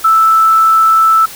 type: tone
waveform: sine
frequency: 1318.5 Hz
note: E6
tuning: in tune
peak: -5 dBFS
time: 0.04-1.26 s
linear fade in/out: 10 ms
effects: white hiss -30 dBFS RMS until 1.35 s